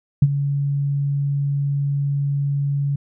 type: tone with ADSR envelope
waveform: sine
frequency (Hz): 141.3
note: C#3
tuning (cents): +34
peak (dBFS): -6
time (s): 0.22-2.96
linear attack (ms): 5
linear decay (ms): 43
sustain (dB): -12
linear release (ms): 7
effects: none